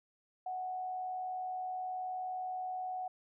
sine tone with frequency modulation, 740 Hz, F#5, in tune, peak -36 dBFS, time 0.46-3.08 s, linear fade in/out 5 ms, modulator 79 Hz, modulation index 0.23, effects none

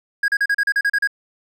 triangle tone bursts, 1641 Hz, G#6, 21 cents flat, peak -13 dBFS, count 10, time 0.23-1.074 s, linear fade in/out 5 ms, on 52 ms, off 36 ms, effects none

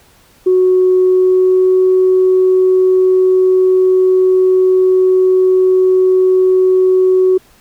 sine tone with pitch glide, 369.2 to 372.2 Hz, F#4 to F#4, -4 to +10 cents, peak -6 dBFS, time 0.46-7.38 s, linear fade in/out 10 ms, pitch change +14 cents, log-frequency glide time 0.99-1.8 s, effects tanh soft clip ceiling -2 dBFS + pink hiss -48 dBFS RMS until 7.6 s

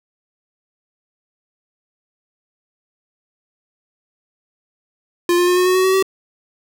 square tone with pitch steps, 349.2 / 353.9 / 358.6 / 363.4 / 368.3 / 373.2 / 378.2 / 383.2 Hz, F4 / F4 / F4 / F#4 / F#4 / F#4 / F#4 / G4, 0 / +23 / +46 / -31 / -8 / +15 / +38 / -39 cents, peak -13 dBFS, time 5.29-6.026 s, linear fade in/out 2 ms, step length 92 ms, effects none

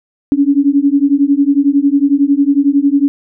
sine beating tone pair, 276.5 / 287.5 Hz, C#4 / D4, -4 / -37 cents, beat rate 11 Hz, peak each -11 dBFS, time 0.32-3.08 s, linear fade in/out 0 ms, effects none

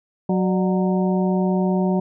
harmonic tone with a mistuned harmonic, 185 Hz, F#3, in tune, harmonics 1 / 2 / 3 / 4 / 5, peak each -18 / -24 / -28 / -30 / -32 dBFS, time 0.29-2 s, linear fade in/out 5 ms, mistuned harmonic 3, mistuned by +120 cents, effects none

